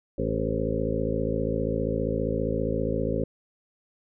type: harmonic tone with a mistuned harmonic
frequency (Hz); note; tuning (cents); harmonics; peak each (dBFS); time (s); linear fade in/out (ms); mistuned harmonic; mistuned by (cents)
55; A1; 0; 1 / 2 / 3 / 4 / 5 / 7 / 8 / 9 / 10; -33 / -33 / -33 / -33 / -33 / -33 / -33 / -33 / -33; 0.18-3.24; 5; 10; -30
effects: none